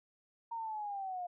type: linear sweep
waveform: sine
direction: down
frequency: 932.3 to 702 Hz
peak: -37 dBFS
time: 0.51-1.27 s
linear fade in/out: 10 ms
effects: none